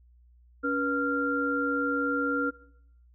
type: tone cluster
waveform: sine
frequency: 281.6 / 484.3 / 1388 Hz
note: C#4 / B4 / F6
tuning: +27 / -34 / -11 cents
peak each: -29 / -32 / -28 dBFS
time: 0.63-2.51 s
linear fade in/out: 20 ms
effects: noise-tail reverb RT60 0.7 s tail -20 dB re dry + added 60 Hz sine -55 dBFS peak until 3.14 s

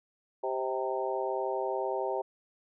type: harmonic tone with a mistuned harmonic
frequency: 130.81 Hz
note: C3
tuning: in tune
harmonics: 3 / 4 / 5 / 6 / 7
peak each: -34 / -35 / -36 / -37 / -37 dBFS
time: 0.43-2.22 s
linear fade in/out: 10 ms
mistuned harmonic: 5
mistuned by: -34 cents
effects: none

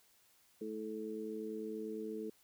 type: harmonic tone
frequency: 108.7 Hz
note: A2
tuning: 21 cents flat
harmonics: 2 / 3 / 4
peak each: -45 / -45 / -42 dBFS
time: 0.61-2.3 s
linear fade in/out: 5 ms
effects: white hiss -69 dBFS RMS until 2.43 s

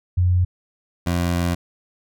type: tone pair in turn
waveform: sine / 20% pulse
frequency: 89.9 / 86.94 Hz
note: F#2 / F2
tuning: -49 / -7 cents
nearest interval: minor second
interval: 58 cents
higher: first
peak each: -14 dBFS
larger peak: neither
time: 0.17-0.45 / 1.06-1.55 s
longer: second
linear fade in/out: 10 ms
effects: none

